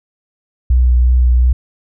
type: tone with vibrato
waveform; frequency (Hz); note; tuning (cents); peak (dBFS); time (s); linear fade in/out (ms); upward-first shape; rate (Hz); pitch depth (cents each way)
sine; 61.74; B1; 0; -7; 0.7-1.53; 5; triangle; 2.8; 22
effects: none